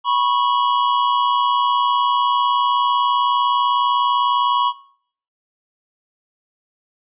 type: tone pair together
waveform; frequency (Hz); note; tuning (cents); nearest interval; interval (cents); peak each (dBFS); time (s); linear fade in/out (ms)
square; 979.1 / 1099; B5 / C#6; -15 / -15; major second; 200; -19; 0.04-4.73; 50
effects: noise-tail reverb RT60 0.6 s tail -20 dB re dry + resampled to 8000 Hz